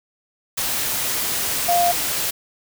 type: tone in noise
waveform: sine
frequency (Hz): 698.5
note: F5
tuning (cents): 0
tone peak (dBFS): -15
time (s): 1.68-1.92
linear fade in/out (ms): 10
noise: white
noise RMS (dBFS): -23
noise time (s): 0.57-2.31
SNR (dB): +5
effects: none